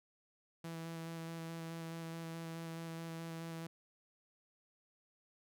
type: tone with vibrato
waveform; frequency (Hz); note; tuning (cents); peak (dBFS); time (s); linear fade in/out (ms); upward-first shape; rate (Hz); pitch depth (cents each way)
sawtooth; 164.81; E3; 0; -39; 0.64-3.67; 5; square; 4.7; 10
effects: none